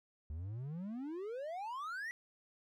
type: exponential sweep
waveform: triangle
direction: up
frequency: 72.2 to 1975.5 Hz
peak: -38 dBFS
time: 0.3-2.11 s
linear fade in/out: 0 ms
effects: none